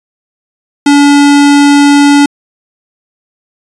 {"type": "tone", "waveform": "square", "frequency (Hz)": 286.1, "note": "D4", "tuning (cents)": -45, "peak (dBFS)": -3, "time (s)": [0.86, 2.26], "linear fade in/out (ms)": 5, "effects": ["resampled to 22050 Hz"]}